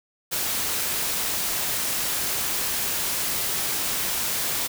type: noise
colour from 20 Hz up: white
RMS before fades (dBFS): -26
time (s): 0.31-4.68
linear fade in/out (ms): 20
effects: none